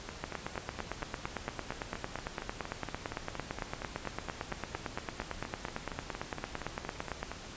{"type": "two click trains", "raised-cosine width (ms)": 0.5, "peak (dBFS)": [-23, -19], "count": [32, 63], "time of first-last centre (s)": [[0.09, 7.316], [0.24, 7.23]], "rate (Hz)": [4.29, 8.87], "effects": ["pink hiss -46 dBFS RMS until 7.56 s", "resampled to 16000 Hz"]}